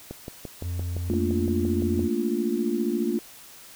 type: click train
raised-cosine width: 2 ms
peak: -21 dBFS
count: 12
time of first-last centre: 0.11-1.994 s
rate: 5.84 Hz
type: tone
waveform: triangle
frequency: 87.31 Hz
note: F2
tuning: in tune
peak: -25 dBFS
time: 0.61-2.09 s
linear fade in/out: 50 ms
type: chord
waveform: sine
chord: Bb major seventh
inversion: third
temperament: just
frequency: 218.5 / 233.1 / 291.4 / 349.6 Hz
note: A3 / Bb3 / D4 / F4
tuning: -12 / 0 / -13 / +2 cents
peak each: -29 / -28 / -30 / -27 dBFS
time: 1.1-3.19 s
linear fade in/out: 0 ms
effects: white hiss -47 dBFS RMS until 3.75 s